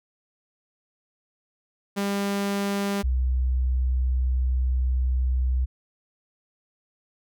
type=tone pair in turn; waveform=sawtooth / sine; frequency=200 / 63.47 Hz; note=G3 / B1; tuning=+35 / +48 cents; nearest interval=octave + minor sixth; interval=1987 cents; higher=first; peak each=-20 dBFS; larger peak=neither; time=1.96-3.03 / 3.03-5.66 s; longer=second; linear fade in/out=20 ms; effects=none